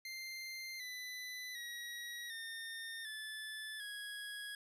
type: tone with pitch steps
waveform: 25% pulse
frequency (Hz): 2093 / 1998.5 / 1908.2 / 1822.1 / 1739.8 / 1661.2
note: C7 / B6 / A#6 / A#6 / A6 / G#6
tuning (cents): 0 / +20 / +40 / -40 / -20 / 0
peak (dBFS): -40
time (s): 0.05-4.55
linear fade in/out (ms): 2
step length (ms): 750
effects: resampled to 32000 Hz